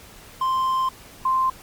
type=tone pair in turn; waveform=triangle / sine; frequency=1045 / 1045 Hz; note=C6 / C6; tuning=-2 / -2 cents; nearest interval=unison; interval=0 cents; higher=neither; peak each=-17 dBFS; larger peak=neither; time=0.41-0.89 / 1.25-1.5 s; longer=first; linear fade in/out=5 ms; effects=pink hiss -45 dBFS RMS until 1.62 s + MP3 96 kbps